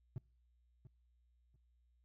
triangle tone with echo, 126.2 Hz, B2, 38 cents sharp, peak -37 dBFS, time 0.16-0.18 s, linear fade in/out 0 ms, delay 690 ms, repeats 2, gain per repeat -14 dB, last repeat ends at 1.56 s, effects noise-tail reverb RT60 0.4 s tail -26 dB re dry + added 60 Hz sine -70 dBFS peak until 2.04 s

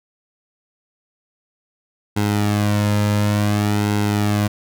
sawtooth tone with flanger, 103.83 Hz, G#2, in tune, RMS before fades -18 dBFS, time 2.16-4.48 s, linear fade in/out 10 ms, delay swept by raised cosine 1.7 to 2.7 ms, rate 0.56 Hz, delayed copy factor -0.65, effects none

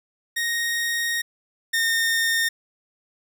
sawtooth tone pair in turn, 1864.7 / 1829.5 Hz, A#6 / A#6, 0 / -33 cents, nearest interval unison, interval 33 cents, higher first, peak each -19 / -16 dBFS, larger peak second, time 0.36-1.22 / 1.73-2.49 s, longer first, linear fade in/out 10 ms, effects none

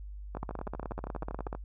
two click trains, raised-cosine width 1 ms, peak -24 / -22 dBFS, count 16 / 20, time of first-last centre 0.35-1.55 / 0.37-1.529 s, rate 12.5 / 16.4 Hz, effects noise-tail reverb RT60 0.1 s tail -25 dB re dry + added 50 Hz sine -40 dBFS peak until 1.64 s

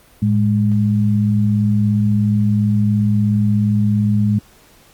sine tone pair together, 109.6 / 206.7 Hz, A2 / G#3, -6 / -8 cents, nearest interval major seventh, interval 1098 cents, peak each -15 dBFS, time 0.22-4.39 s, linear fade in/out 5 ms, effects pink hiss -49 dBFS RMS until 4.93 s + Opus 32 kbps

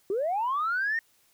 sine linear sweep, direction up, 366 to 1864.7 Hz, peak -24 dBFS, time 0.1-0.99 s, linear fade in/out 2 ms, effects tanh soft clip ceiling -21 dBFS + white hiss -65 dBFS RMS until 1.33 s

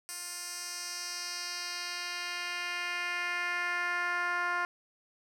10% pulse tone with band-pass filter sweep, 352.1 Hz, F4, 14 cents sharp, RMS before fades -35 dBFS, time 0.09-4.65 s, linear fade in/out 0 ms, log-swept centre 8600 to 1300 Hz, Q 1.6, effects none

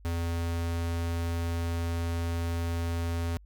square tone, 84.4 Hz, E2, 41 cents sharp, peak -29 dBFS, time 0.05-3.37 s, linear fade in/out 0 ms, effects added 50 Hz sine -50 dBFS peak until 3.45 s

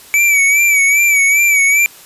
square tone with vibrato, 2290 Hz, D7, 44 cents flat, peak -9 dBFS, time 0.14-1.86 s, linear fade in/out 0 ms, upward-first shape sine, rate 2.5 Hz, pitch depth 60 cents each way, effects white hiss -39 dBFS RMS until 2.05 s + resampled to 32000 Hz

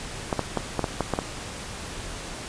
clicks, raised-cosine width 1 ms, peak -9 dBFS, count 8, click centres 0.328 / 0.393 / 0.573 / 0.793 / 0.842 / 1.007 / 1.137 / 1.189 s, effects pink hiss -36 dBFS RMS until 2.48 s + resampled to 22050 Hz

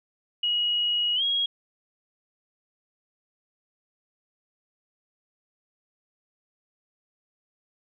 sine tone with pitch glide, 2900 to 3293 Hz, F#7 to G#7, -35 to -15 cents, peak -22 dBFS, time 0.43-1.46 s, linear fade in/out 5 ms, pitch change +220 cents, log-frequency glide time 1.15-1.23 s, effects none

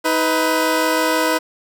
15% pulse tone pair together, 317 / 498.5 Hz, D#4 / B4, +32 / +16 cents, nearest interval minor sixth, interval 784 cents, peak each -12 dBFS, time 0.04-1.39 s, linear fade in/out 20 ms, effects none

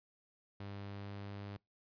sawtooth tone with pitch glide, 100 to 100.93 Hz, G2 to G#2, +35 to -49 cents, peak -40 dBFS, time 0.6-1.57 s, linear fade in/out 5 ms, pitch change +16 cents, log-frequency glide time 0.86-1.43 s, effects noise-tail reverb RT60 0.2 s tail -26 dB re dry + resampled to 11025 Hz

